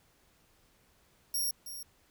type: tone with echo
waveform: 5% pulse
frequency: 5588 Hz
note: F8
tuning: in tune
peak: -24 dBFS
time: 1.34-1.51 s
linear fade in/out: 5 ms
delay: 320 ms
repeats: 1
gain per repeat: -11 dB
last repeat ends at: 1.83 s
effects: pink hiss -67 dBFS RMS until 2.1 s